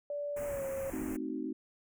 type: tone with pitch glide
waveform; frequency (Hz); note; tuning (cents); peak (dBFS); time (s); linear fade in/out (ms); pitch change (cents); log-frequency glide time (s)
sine; 580 to 541.2; D5 to C#5; -22 to -42; -34; 0.1-0.9; 2; -120; 0.45-0.65
type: band-stop noise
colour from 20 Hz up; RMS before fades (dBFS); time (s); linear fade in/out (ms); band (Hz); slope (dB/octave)
pink; -45; 0.36-1.17; 10; 2500 to 6600; 48
type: chord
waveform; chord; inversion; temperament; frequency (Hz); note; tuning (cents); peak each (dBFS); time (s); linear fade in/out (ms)
sine; A diminished seventh; none; equal with one note detuned; 220 / 261.6 / 311.1 / 374.3; A3 / C4 / Eb4 / Gb4; 0 / 0 / 0 / +20; -43 / -38 / -38 / -43; 0.92-1.53; 10
effects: none